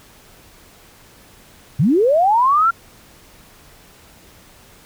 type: linear sweep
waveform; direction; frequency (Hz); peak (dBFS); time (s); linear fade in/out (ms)
sine; up; 114.8 to 1396.9; -11; 1.79-2.71; 10
effects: pink hiss -47 dBFS RMS until 4.85 s